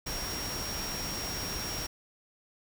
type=tone in noise; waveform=sine; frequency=5588 Hz; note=F8; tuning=in tune; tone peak=-37 dBFS; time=0.06-1.87 s; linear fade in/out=10 ms; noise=pink; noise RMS=-37 dBFS; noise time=0.06-1.87 s; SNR=-3 dB; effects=none